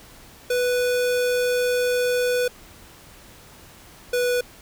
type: tone pair in turn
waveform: square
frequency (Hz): 493.9 / 491.4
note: B4 / B4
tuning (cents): 0 / -9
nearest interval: unison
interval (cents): 9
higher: first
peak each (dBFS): -20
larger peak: neither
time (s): 0.5-2.48 / 4.13-4.41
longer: first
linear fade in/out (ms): 5
effects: pink hiss -47 dBFS RMS until 4.61 s